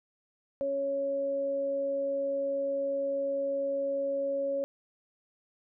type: tone pair together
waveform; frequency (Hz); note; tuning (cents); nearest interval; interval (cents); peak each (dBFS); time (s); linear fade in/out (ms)
sine; 277.2 / 554.4; C#4 / C#5; 0 / 0; octave; 1200; -40 / -28; 0.61-4.64; 0
effects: none